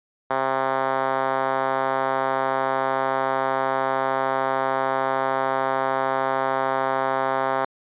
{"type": "tone with band-pass filter", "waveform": "5% pulse", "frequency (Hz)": 133.3, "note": "C3", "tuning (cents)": 33, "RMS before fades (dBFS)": -23, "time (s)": [0.3, 7.65], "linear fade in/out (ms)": 5, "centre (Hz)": 780, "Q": 1.1, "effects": ["resampled to 8000 Hz"]}